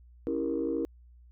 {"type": "chord", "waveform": "sine", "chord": "C# diminished seventh", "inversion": "none", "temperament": "equal", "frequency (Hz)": [277.2, 329.6, 392, 466.2], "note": ["C#4", "E4", "G4", "Bb4"], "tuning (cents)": [0, 0, 0, 0], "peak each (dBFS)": [-33, -31, -37, -32], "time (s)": [0.27, 0.85], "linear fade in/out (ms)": 0, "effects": ["tanh soft clip ceiling -20 dBFS", "added 60 Hz sine -52 dBFS peak until 1.31 s"]}